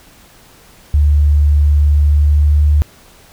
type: tone with pitch glide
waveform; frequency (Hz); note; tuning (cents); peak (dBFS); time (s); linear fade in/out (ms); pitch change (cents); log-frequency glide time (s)
sine; 73.42 to 74.19; D2 to D2; 0 to +18; -7; 0.94-2.82; 0; +18; 2.07-2.63
effects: pink hiss -44 dBFS RMS until 3.32 s